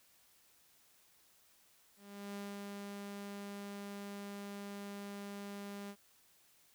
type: tone with ADSR envelope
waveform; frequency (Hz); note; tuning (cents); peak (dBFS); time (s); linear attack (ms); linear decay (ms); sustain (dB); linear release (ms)
sawtooth; 201.4; G3; +47; -38; 1.96-5.96; 390; 220; -2; 64
effects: white hiss -68 dBFS RMS until 6.74 s